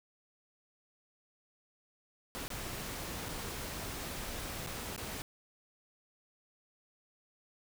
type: noise with dropouts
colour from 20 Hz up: pink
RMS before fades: -41 dBFS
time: 2.35-5.22 s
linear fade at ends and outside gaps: 0 ms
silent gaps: 2.48-2.503 / 3.286-3.29 / 4.664-4.671 / 4.963-4.978 s
effects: none